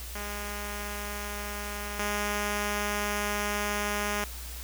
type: tone pair in turn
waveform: 5% pulse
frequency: 205.6 / 206.4 Hz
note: G#3 / G#3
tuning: -17 / -10 cents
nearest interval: unison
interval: 7 cents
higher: second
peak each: -24 / -17 dBFS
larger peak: second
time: 0.15-1.99 / 1.99-4.24 s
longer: second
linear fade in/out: 2 ms
effects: added 60 Hz sine -39 dBFS peak until 4.63 s + white hiss -43 dBFS RMS until 4.63 s